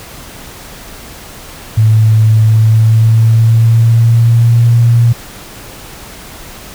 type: tone with pitch glide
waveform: sine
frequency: 109.7 to 117.57 Hz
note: A2 to A#2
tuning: -5 to +15 cents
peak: -4 dBFS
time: 1.77-5.13 s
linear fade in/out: 10 ms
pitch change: +120 cents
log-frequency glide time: 2.41-4.68 s
effects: pink hiss -31 dBFS RMS until 6.74 s

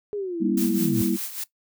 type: linear sweep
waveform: sine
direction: down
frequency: 422.2 to 103.83 Hz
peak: -26 dBFS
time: 0.13-1.02 s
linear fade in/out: 0 ms
type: chord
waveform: sine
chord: E diminished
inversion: first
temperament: just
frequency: 197.78 / 237.3 / 329.6 Hz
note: G3 / Bb3 / E4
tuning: +16 / +31 / 0 cents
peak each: -25 / -25 / -24 dBFS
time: 0.4-1.17 s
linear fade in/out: 20 ms
type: noise with tremolo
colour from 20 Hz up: blue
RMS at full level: -30 dBFS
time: 0.57-1.44 s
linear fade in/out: 5 ms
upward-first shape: sine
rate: 5 Hz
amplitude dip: 65%
effects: noise-tail reverb RT60 0.1 s tail -17 dB re dry

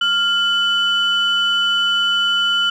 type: tone pair together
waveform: sine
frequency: 1396.9 / 2996 Hz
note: F6 / F#7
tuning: 0 / +21 cents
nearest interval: octave + minor second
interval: 1321 cents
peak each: -17 / -15 dBFS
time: 0.01-2.7 s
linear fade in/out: 5 ms
effects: tanh soft clip ceiling -9 dBFS

